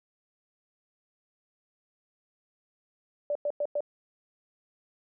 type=tone bursts; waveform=sine; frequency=584 Hz; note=D5; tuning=10 cents flat; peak=-26 dBFS; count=4; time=3.3-3.806 s; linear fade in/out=2 ms; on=53 ms; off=98 ms; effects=none